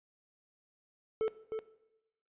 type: tone with echo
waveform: triangle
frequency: 440 Hz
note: A4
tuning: in tune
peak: -26 dBFS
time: 1.21-1.28 s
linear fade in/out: 0 ms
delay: 310 ms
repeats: 1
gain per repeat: -6 dB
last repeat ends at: 1.59 s
effects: noise-tail reverb RT60 0.9 s tail -17 dB re dry + resampled to 8000 Hz